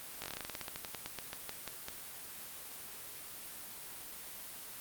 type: slowing click train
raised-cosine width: 0.2 ms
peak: -22 dBFS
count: 22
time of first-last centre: 0.22-1.884 s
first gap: 18 ms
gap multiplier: 1.13
effects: white hiss -47 dBFS RMS until 4.8 s + Opus 32 kbps